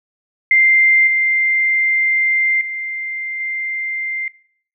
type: tone with level steps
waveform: sine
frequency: 2093 Hz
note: C7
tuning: in tune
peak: -8 / -12 / -21 / -19 dBFS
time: 0.51-4.28 s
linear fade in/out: 2 ms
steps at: 1.07 / 2.61 / 3.4 s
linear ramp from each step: 2 ms
effects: noise-tail reverb RT60 0.6 s tail -22 dB re dry